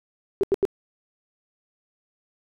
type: tone bursts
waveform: sine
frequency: 392 Hz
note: G4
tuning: in tune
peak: -16 dBFS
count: 3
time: 0.41-0.652 s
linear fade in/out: 0 ms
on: 24 ms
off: 85 ms
effects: none